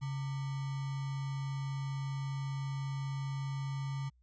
sine tone with sample-and-hold, 137.4 Hz, C#3, 15 cents flat, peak -34 dBFS, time 0.01-4.1 s, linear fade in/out 20 ms, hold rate 1050 Hz, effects added 61 Hz sine -64 dBFS peak until 4.22 s + resampled to 16000 Hz

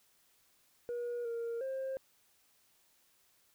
sine tone with pitch steps, 480 / 465.4 / 531 Hz, B4 / A#4 / C5, -49 / -3 / +25 cents, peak -33 dBFS, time 0.89-1.97 s, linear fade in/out 0 ms, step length 360 ms, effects tanh soft clip ceiling -34 dBFS + white hiss -70 dBFS RMS until 3.54 s

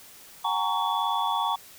sine tone cluster, 742 / 820 / 922 / 1119 / 3433 Hz, F#5 / G#5 / A#5 / C#6 / A7, +5 / -22 / -19 / +16 / -43 cents, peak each -33 / -31 / -27 / -29 / -34 dBFS, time 0.44-1.56 s, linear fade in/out 10 ms, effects white hiss -49 dBFS RMS until 1.78 s

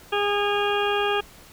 harmonic tone with a mistuned harmonic, 409.1 Hz, G#4, 26 cents flat, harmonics 1 / 2 / 3 / 4 / 6 / 7 / 8, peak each -24 / -27 / -29 / -30 / -32 / -32 / -33 dBFS, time 0.12-1.21 s, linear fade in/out 10 ms, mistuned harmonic 7, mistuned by -38 cents, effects pink hiss -48 dBFS RMS until 1.52 s

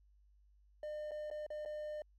triangle tone with dropouts, 604 Hz, D5, 48 cents sharp, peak -38 dBFS, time 0.83-2.02 s, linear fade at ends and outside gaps 2 ms, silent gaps 1.11-1.116 / 1.302-1.312 / 1.465-1.503 / 1.651-1.658 s, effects added 50 Hz sine -64 dBFS peak until 2.18 s + MP3 96 kbps

